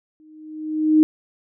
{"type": "tone with exponential growth", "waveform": "sine", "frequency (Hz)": 310, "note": "D#4", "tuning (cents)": -6, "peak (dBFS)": -8, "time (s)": [0.2, 1.03], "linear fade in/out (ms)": 0, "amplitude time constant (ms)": 180, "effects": []}